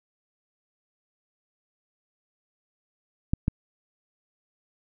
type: clicks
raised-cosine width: 5 ms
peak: -10 dBFS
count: 2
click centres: 3.335 / 3.481 s
effects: none